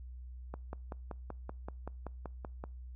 click train, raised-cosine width 1 ms, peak -27 dBFS, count 12, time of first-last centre 0.54-2.639 s, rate 5.24 Hz, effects noise-tail reverb RT60 0.4 s tail -26 dB re dry + added 62 Hz sine -44 dBFS peak until 2.95 s

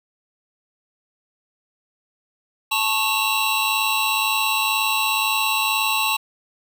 square tone cluster, 876 / 1097 / 2665 / 2767 / 3924 Hz, A5 / C#6 / E7 / F7 / B7, -8 / -18 / +18 / -17 / -12 cents, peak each -26 dBFS, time 2.71-6.17 s, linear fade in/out 10 ms, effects none

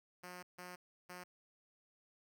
5% pulse tone bursts at uneven times, 179.6 Hz, F3, 49 cents sharp, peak -37 dBFS, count 3, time 0.23-0.43 / 0.58-0.76 / 1.09-1.24 s, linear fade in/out 10 ms, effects none

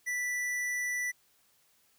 triangle tone with hard clipping, 1972 Hz, B6, 3 cents flat, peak -32 dBFS, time 0.06-1.12 s, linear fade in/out 20 ms, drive 17 dB, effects white hiss -68 dBFS RMS until 1.98 s

